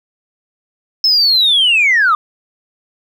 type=linear sweep; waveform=sine; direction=down; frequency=5280 to 1174.7 Hz; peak=-7 dBFS; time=1.04-2.15 s; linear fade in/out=2 ms; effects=tanh soft clip ceiling -5 dBFS + 8-bit